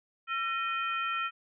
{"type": "harmonic tone with a mistuned harmonic", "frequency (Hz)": 620, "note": "D#5", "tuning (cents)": -6, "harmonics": [2, 3, 4, 5], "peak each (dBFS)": [-31, -39, -36, -41], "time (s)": [0.27, 1.31], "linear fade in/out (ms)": 50, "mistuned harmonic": 2, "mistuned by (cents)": 150, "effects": []}